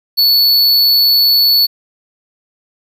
square tone, 4435 Hz, C#8, in tune, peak -8 dBFS, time 0.17-1.67 s, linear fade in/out 20 ms, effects 8-bit

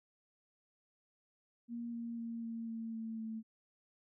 sine tone with pitch steps, 235.5 / 233.2 / 230.9 / 228.7 / 226.4 / 224.2 / 222 Hz, A#3 / A#3 / A#3 / A#3 / A3 / A3 / A3, +18 / +1 / -16 / -33 / +50 / +33 / +16 cents, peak -39 dBFS, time 1.68-3.43 s, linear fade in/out 50 ms, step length 250 ms, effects none

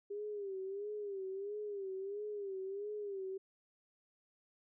sine tone with vibrato, 399.8 Hz, G4, 34 cents sharp, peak -39 dBFS, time 0.1-3.38 s, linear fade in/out 10 ms, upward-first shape sine, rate 1.5 Hz, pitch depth 92 cents each way, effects none

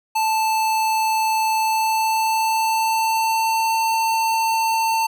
square tone with pitch glide, 880 to 897.5 Hz, A5 to A5, 0 to +34 cents, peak -18 dBFS, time 0.15-5.07 s, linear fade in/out 10 ms, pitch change +34 cents, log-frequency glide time 1.58-3.8 s, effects none

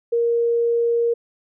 sine tone, 468.6 Hz, A#4, 9 cents sharp, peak -16 dBFS, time 0.12-1.14 s, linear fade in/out 10 ms, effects none

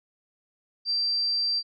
sine tone, 4700 Hz, D8, 1 cent sharp, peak -23 dBFS, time 0.85-1.63 s, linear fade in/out 50 ms, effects none

